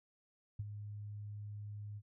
sine tone with ADSR envelope, 103.83 Hz, G#2, in tune, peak -35 dBFS, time 0.59-2.02 s, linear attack 7 ms, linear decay 34 ms, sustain -8 dB, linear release 49 ms, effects none

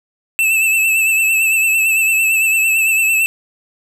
square tone with vibrato, 2637 Hz, E7, in tune, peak -12 dBFS, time 0.39-3.26 s, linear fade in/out 0 ms, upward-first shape sine, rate 8.9 Hz, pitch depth 40 cents each way, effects none

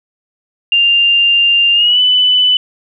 sine tone with pitch glide, 2794 to 2995 Hz, F7 to F#7, 0 to +20 cents, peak -7 dBFS, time 0.72-2.57 s, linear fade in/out 2 ms, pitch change +120 cents, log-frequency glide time 1.73-2 s, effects none

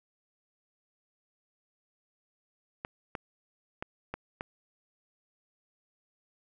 clicks, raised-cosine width 0.5 ms, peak -20 dBFS, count 5, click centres 2.849 / 3.152 / 3.825 / 4.14 / 4.409 s, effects none

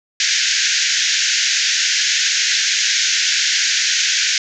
white band-pass noise, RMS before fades -17 dBFS, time 0.2-4.38 s, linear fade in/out 2 ms, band 1500 to 6900 Hz, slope 96 dB/octave, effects none

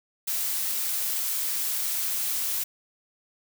blue noise, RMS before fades -28 dBFS, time 0.27-2.64 s, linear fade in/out 10 ms, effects none

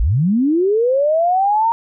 sine linear sweep, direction up, 42.66 to 933 Hz, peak -12 dBFS, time 0-1.72 s, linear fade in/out 0 ms, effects none

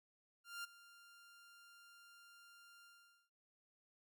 sawtooth tone with ADSR envelope, 1396 Hz, F6, 1 cent flat, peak -39 dBFS, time 0.44-3.3 s, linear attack 200 ms, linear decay 15 ms, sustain -18 dB, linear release 460 ms, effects MP3 96 kbps

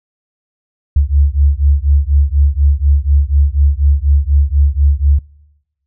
sine beating tone pair, 69.3 / 73.4 Hz, C#2 / D2, 0 / 0 cents, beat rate 4.1 Hz, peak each -11 dBFS, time 0.96-5.19 s, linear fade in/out 5 ms, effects noise-tail reverb RT60 1.0 s tail -24 dB re dry

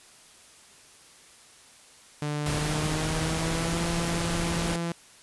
sawtooth tone with pitch glide, 148.3 to 169.37 Hz, D3 to E3, +17 to +47 cents, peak -24 dBFS, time 2.22-4.92 s, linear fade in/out 2 ms, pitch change +230 cents, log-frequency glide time 2.48-3.86 s
pink noise, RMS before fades -31 dBFS, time 2.46-4.76 s, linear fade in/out 2 ms
effects white hiss -53 dBFS RMS until 5.22 s + resampled to 24000 Hz

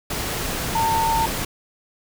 sine tone in noise, 900 Hz, A5, 39 cents sharp, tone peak -18 dBFS, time 0.75-1.26 s, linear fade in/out 5 ms, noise pink, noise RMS -26 dBFS, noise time 0.1-1.45 s, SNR +5 dB, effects none

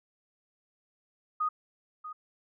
sine tone with echo, 1242 Hz, D#6, 3 cents flat, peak -26 dBFS, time 1.4-1.49 s, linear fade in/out 10 ms, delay 640 ms, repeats 1, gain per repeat -12 dB, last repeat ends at 2.13 s, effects none

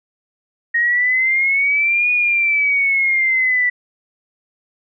sine exponential two-way sweep, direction up then down, 1864.7 to 2465 to 1963 Hz, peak -13 dBFS, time 0.74-3.7 s, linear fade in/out 10 ms, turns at 2.11 s, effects none

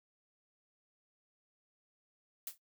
blue noise with exponential decay, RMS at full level -37 dBFS, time 2.47-2.58 s, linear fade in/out 2 ms, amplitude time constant 23 ms, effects noise-tail reverb RT60 0.1 s tail -20 dB re dry

